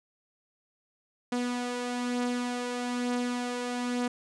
sawtooth beating tone pair, 244.2 / 245.3 Hz, B3 / B3, -19 / -12 cents, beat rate 1.1 Hz, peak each -33 / -26 dBFS, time 1.32-4.08 s, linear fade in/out 5 ms, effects resampled to 22050 Hz

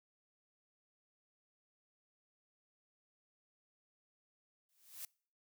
blue noise with exponential growth, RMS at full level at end -43 dBFS, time 4.69-5.05 s, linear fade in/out 2 ms, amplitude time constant 78 ms, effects noise-tail reverb RT60 0.5 s tail -26 dB re dry

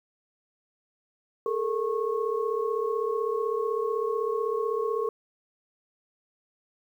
sine tone cluster, 422.2 / 458.1 / 1095 Hz, G#4 / A#4 / C#6, +29 / -30 / -22 cents, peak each -29 / -28 / -33 dBFS, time 1.46-5.09 s, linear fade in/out 2 ms, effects 10-bit

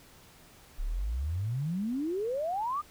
sine exponential sweep, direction up, 31.57 to 1245 Hz, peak -29 dBFS, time 0.78-2.82 s, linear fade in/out 20 ms, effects pink hiss -56 dBFS RMS until 2.9 s

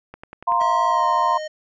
click train, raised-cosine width 0.5 ms, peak -22 dBFS, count 6, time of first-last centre 0.14-0.616 s, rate 10.5 Hz
sine chord, F suspended fourth, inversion none, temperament equal, 698.5 / 932.3 / 1046.5 Hz, F5 / Bb5 / C6, 0 / 0 / 0 cents, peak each -24 / -20 / -19 dBFS, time 0.47-1.38 s, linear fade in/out 10 ms
square tone with pitch glide, 646 to 617.2 Hz, E5 to D#5, -35 to -14 cents, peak -28 dBFS, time 0.6-1.48 s, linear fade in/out 10 ms, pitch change -79 cents, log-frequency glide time 0.88-1.05 s
effects resampled to 16000 Hz

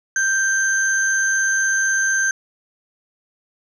sine tone pair together, 1569 / 6276 Hz, G6 / G8, +1 / +1 cents, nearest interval 2 octaves, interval 2400 cents, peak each -16 / -21 dBFS, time 0.16-2.31 s, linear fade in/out 2 ms, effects tanh soft clip ceiling -10 dBFS

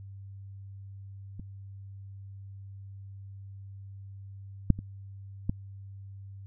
clicks, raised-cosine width 5 ms, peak -27 / -7 / -25 / -15 dBFS, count 4, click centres 1.396 / 4.703 / 4.79 / 5.495 s, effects added 98 Hz sine -42 dBFS peak until 6.46 s

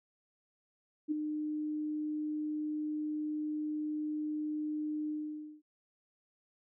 sine tone with ADSR envelope, 303.6 Hz, D#4, 42 cents flat, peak -27 dBFS, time 1.08-5.62 s, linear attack 35 ms, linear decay 11 ms, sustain -6 dB, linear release 530 ms, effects none

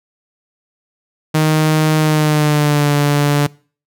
sawtooth tone with pitch glide, 155.56 to 145.14 Hz, D#3 to D3, 0 to -20 cents, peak -7 dBFS, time 1.34-3.47 s, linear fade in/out 10 ms, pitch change -120 cents, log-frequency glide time 1.98-2.93 s, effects noise-tail reverb RT60 0.4 s tail -23 dB re dry

